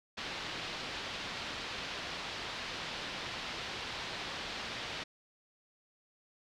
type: low-pass noise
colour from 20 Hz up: white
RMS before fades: -41 dBFS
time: 0.17-5.04 s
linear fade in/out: 10 ms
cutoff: 4300 Hz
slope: 24 dB/octave
effects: none